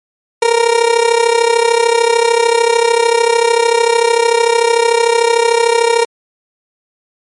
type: tone with amplitude modulation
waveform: 30% pulse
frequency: 465.8 Hz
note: A#4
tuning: 1 cent flat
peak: -3 dBFS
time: 0.42-6.05 s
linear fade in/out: 5 ms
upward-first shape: sine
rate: 33.4 Hz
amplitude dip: 75%
effects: MP3 48 kbps